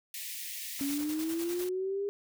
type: high-pass noise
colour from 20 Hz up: white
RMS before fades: -40 dBFS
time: 0.14-0.98 s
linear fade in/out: 2 ms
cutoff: 1800 Hz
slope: 96 dB/octave
type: noise with tremolo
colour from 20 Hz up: white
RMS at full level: -41 dBFS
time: 0.79-1.69 s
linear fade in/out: 2 ms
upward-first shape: square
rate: 10 Hz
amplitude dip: 45%
type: linear sweep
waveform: sine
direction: up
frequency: 274.7 to 406.9 Hz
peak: -30 dBFS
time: 0.81-2.09 s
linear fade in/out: 0 ms
effects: none